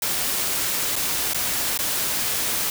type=noise with dropouts; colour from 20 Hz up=white; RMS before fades=-24 dBFS; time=0.02-2.7 s; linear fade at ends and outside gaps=2 ms; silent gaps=0.957-0.962 / 1.335-1.345 / 1.776-1.789 s; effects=none